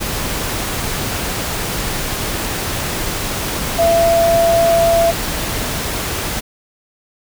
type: tone in noise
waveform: sine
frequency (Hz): 672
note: E5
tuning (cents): +33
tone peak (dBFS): -10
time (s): 3.78-5.12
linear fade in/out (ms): 20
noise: pink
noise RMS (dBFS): -21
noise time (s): 0-6.41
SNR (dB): +8
effects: none